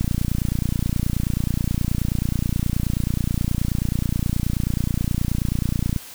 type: click train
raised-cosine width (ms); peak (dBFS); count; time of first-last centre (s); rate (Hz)
5; -9; 176; 0.01-5.962; 29.4
effects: white hiss -40 dBFS RMS until 6.14 s